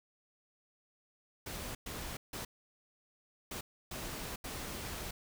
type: noise bursts at uneven times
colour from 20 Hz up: pink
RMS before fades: -42 dBFS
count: 6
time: 1.46-1.75 / 1.86-2.17 / 2.33-2.45 / 3.51-3.61 / 3.91-4.36 / 4.44-5.11 s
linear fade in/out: 5 ms
effects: none